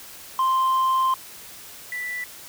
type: tone pair in turn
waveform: sine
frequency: 1046.5 / 1974.4 Hz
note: C6 / B6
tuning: 0 / -1 cents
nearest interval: major seventh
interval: 1099 cents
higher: second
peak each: -15 / -27 dBFS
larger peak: first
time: 0.39-1.14 / 1.92-2.24 s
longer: first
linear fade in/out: 2 ms
effects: tanh soft clip ceiling -17 dBFS + white hiss -42 dBFS RMS until 2.48 s